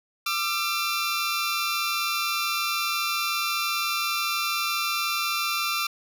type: tone pair together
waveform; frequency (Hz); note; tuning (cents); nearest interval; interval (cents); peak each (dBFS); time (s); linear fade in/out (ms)
15% pulse; 1188 / 1353.7; D6 / E6; +20 / +46; major second; 226; -21; 0.26-5.87; 5
effects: none